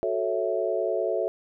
sine chord, F# minor seventh, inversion none, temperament equal, 370 / 440 / 554.4 / 659.3 Hz, F#4 / A4 / C#5 / E5, 0 / 0 / 0 / 0 cents, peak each -30 / -29 / -30 / -28 dBFS, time 0.03-1.28 s, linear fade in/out 0 ms, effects none

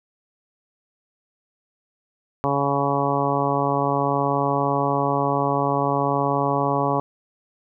harmonic tone, 140.5 Hz, C#3, 24 cents sharp, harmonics 1 / 2 / 3 / 4 / 5 / 6 / 7 / 8, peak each -27 / -27 / -27 / -27 / -27 / -27 / -27 / -27 dBFS, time 2.44-7 s, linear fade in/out 0 ms, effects none

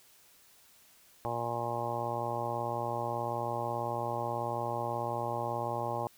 harmonic tone, 118.3 Hz, A#2, 26 cents sharp, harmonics 1 / 2 / 3 / 4 / 5 / 6 / 7 / 8 / 9, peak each -40 / -46 / -42 / -42 / -38 / -43 / -36 / -43 / -41 dBFS, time 1.25-6.07 s, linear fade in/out 0 ms, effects white hiss -61 dBFS RMS until 6.17 s

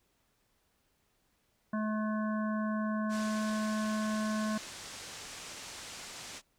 harmonic tone, 215.1 Hz, A3, 39 cents flat, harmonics 1 / 3 / 5 / 7 / 8, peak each -31 / -40 / -40 / -44 / -49 dBFS, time 1.73-4.58 s, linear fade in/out 5 ms
white low-pass noise, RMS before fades -46 dBFS, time 3.09-6.42 s, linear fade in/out 50 ms, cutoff 7900 Hz, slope 24 dB/octave
effects pink hiss -74 dBFS RMS until 6.58 s

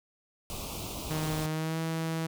pink band-stop noise, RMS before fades -38 dBFS, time 0.5-1.46 s, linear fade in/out 0 ms, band 1200 to 2400 Hz, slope 48 dB/octave
sawtooth tone with pitch glide, 155.56 to 162.35 Hz, D#3 to E3, 0 to -26 cents, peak -26 dBFS, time 1.1-2.27 s, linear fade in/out 10 ms, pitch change +74 cents, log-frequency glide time 1.47-1.79 s
effects none

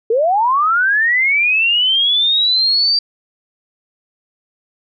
sine linear sweep, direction up, 428.4 to 4699 Hz, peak -11 dBFS, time 0.1-2.99 s, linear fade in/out 5 ms, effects none

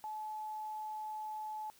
sine tone, 860 Hz, A5, 40 cents flat, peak -39 dBFS, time 0.04-1.7 s, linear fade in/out 0 ms, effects white hiss -64 dBFS RMS until 1.79 s

